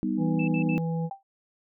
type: chord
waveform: sine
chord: G augmented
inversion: none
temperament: equal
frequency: 196 / 246.9 / 311.1 Hz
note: G3 / B3 / D#4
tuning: 0 / 0 / 0 cents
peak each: -29 dBFS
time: 0.03-0.78 s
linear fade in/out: 0 ms
type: harmonic tone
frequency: 164.81 Hz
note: E3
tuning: in tune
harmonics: 1 / 3 / 5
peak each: -26 / -36 / -40 dBFS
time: 0.17-1.1 s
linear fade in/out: 50 ms
type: tone bursts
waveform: sine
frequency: 2637 Hz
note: E7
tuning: in tune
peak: -33 dBFS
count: 3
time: 0.39-0.776 s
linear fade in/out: 5 ms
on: 88 ms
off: 61 ms
type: tone with exponential decay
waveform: sine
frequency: 784 Hz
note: G5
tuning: in tune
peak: -29 dBFS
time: 1.11-1.23 s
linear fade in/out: 2 ms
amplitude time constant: 24 ms
effects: none